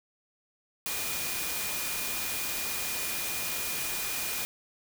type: tone in noise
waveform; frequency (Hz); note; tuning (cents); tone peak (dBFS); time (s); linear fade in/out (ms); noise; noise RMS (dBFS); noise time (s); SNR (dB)
sine; 2437; D#7; -37; -40; 0.86-4.45; 0; white; -33; 0.86-4.45; -10
effects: none